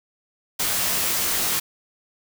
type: noise with comb filter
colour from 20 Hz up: white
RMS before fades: -23 dBFS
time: 0.59-1.6 s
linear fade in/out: 10 ms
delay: 19 ms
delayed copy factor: -1
effects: none